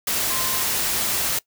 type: tone in noise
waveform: sine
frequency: 1042 Hz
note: C6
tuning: 7 cents flat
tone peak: -32 dBFS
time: 0.3-0.63 s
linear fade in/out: 5 ms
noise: white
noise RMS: -23 dBFS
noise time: 0.07-1.39 s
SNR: -12 dB
effects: noise-tail reverb RT60 0.1 s tail -21 dB re dry